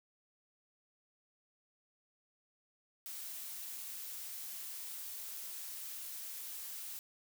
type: noise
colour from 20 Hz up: blue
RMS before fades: -45 dBFS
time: 3.06-6.99 s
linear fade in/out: 0 ms
effects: none